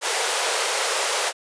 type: high-pass noise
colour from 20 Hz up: pink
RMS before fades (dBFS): -23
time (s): 0.01-1.33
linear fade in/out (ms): 50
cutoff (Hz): 430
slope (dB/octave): 48
effects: resampled to 22050 Hz